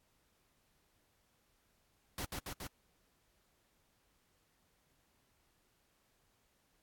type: noise with echo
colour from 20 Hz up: pink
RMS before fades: -40 dBFS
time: 2.18-2.25 s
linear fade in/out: 2 ms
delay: 140 ms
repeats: 3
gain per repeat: -2 dB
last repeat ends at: 2.67 s
effects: pink hiss -75 dBFS RMS until 6.82 s + AAC 64 kbps